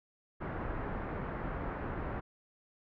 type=low-pass noise; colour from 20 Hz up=pink; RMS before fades=-38 dBFS; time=0.4-2.21 s; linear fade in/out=20 ms; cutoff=1700 Hz; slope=24 dB/octave; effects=none

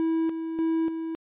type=tone with tremolo; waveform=triangle; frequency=325.4 Hz; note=E4; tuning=22 cents flat; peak=-20 dBFS; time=0-1.15 s; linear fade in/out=0 ms; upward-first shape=square; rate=1.7 Hz; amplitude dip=55%; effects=resampled to 8000 Hz

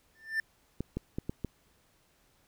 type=tone with exponential growth; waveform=triangle; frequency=1782 Hz; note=A6; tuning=22 cents sharp; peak=-23 dBFS; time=0.15-0.4 s; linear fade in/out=2 ms; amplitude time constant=53 ms
type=clicks; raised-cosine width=3 ms; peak=-20 dBFS; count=5; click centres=0.806 / 0.97 / 1.185 / 1.295 / 1.447 s
effects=pink hiss -68 dBFS RMS until 2.47 s

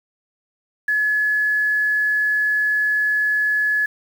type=tone with quantisation; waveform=sine; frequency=1704 Hz; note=G#6; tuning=44 cents sharp; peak=-16 dBFS; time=0.88-3.86 s; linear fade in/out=5 ms; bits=7; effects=none

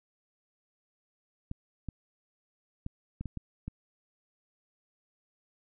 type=clicks; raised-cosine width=5 ms; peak=-24 dBFS; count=7; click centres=1.514 / 1.887 / 2.864 / 3.21 / 3.257 / 3.373 / 3.68 s; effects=none

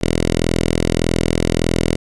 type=tone with notch filter; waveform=5% pulse; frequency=41.68 Hz; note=E1; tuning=20 cents sharp; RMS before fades=-17 dBFS; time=0.01-1.96 s; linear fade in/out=10 ms; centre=1200 Hz; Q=1.6; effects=resampled to 24000 Hz

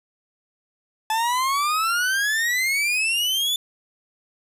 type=exponential sweep; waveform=40% pulse; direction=up; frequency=866 to 3517 Hz; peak=-19 dBFS; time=1.1-3.56 s; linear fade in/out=2 ms; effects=resampled to 32000 Hz + 8-bit

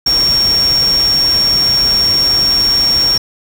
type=tone in noise; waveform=sine; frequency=5530 Hz; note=F8; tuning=18 cents flat; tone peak=-9 dBFS; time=0.06-3.18 s; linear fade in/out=5 ms; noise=pink; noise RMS=-23 dBFS; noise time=0.06-3.18 s; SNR=+11 dB; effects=none

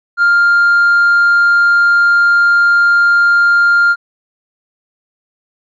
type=tone with tanh clipping; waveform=triangle; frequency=1400 Hz; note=F6; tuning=4 cents sharp; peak=-7 dBFS; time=0.17-3.96 s; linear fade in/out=50 ms; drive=6 dB; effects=none

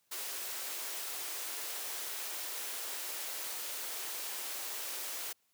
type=high-pass noise; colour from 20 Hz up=white; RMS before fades=-40 dBFS; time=0.11-5.33 s; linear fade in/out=10 ms; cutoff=340 Hz; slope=24 dB/octave; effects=white hiss -75 dBFS RMS until 5.53 s + high-pass 80 Hz 12 dB/octave

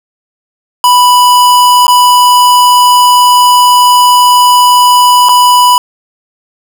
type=tone with dropouts; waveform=square; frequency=987.8 Hz; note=B5; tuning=in tune; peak=-3 dBFS; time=0.84-5.78 s; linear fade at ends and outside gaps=1 ms; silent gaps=1.868-1.88 / 5.287-5.292 s; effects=none

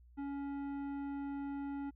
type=tone with tanh clipping; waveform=sine; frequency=280.5 Hz; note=C#4; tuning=21 cents sharp; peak=-40 dBFS; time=0.17-1.91 s; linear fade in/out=20 ms; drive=12 dB; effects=added 60 Hz sine -58 dBFS peak until 1.95 s

